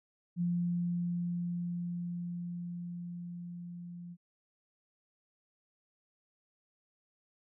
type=tone with level ramp; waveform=sine; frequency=174.2 Hz; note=F3; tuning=4 cents flat; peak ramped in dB=-28 to -43 dBFS; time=0.36-4.17 s; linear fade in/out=50 ms; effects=none